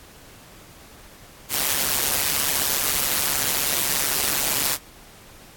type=noise with amplitude modulation; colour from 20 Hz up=white; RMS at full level=-19 dBFS; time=1.49-4.78 s; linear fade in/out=50 ms; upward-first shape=sine; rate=141 Hz; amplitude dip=85%; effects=pink hiss -47 dBFS RMS until 5.56 s + AAC 64 kbps